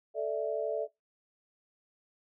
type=chord; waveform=sine; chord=A suspended fourth; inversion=none; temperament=equal; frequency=440 / 587.3 / 659.3 Hz; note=A4 / D5 / E5; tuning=0 / 0 / 0 cents; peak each=-34 dBFS; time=0.14-0.88 s; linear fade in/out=50 ms; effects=noise-tail reverb RT60 0.2 s tail -23 dB re dry